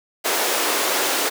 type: high-pass noise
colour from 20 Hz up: pink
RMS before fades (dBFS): -21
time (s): 0.24-1.3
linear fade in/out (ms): 20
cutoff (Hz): 350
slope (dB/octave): 24
effects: none